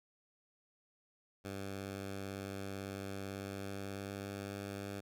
10% pulse tone with pitch glide, 98 to 99.66 Hz, G2 to G2, 0 to +29 cents, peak -33 dBFS, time 1.44-5.01 s, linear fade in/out 20 ms, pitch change +29 cents, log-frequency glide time 3.27-4.42 s, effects none

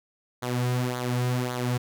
sawtooth tone with flanger, 124.2 Hz, B2, 10 cents sharp, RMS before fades -27 dBFS, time 0.42-1.78 s, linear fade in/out 10 ms, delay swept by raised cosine 0.37 to 3.57 ms, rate 1.8 Hz, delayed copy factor -0.65, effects none

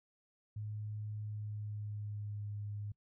sine tone with pitch glide, 106 to 103.4 Hz, G#2 to G#2, +36 to -7 cents, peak -39 dBFS, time 0.56-2.92 s, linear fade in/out 5 ms, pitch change -43 cents, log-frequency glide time 1.19-2.5 s, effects noise-tail reverb RT60 0.1 s tail -24 dB re dry

